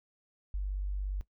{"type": "tone", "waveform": "sine", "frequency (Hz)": 48.61, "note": "G1", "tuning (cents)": -14, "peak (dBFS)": -31, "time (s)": [0.54, 1.21], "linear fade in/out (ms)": 0, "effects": ["noise-tail reverb RT60 0.1 s tail -17 dB re dry"]}